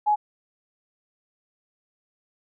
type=tone; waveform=sine; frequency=840 Hz; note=G#5; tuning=19 cents sharp; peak=-17 dBFS; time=0.06-0.16 s; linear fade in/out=20 ms; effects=none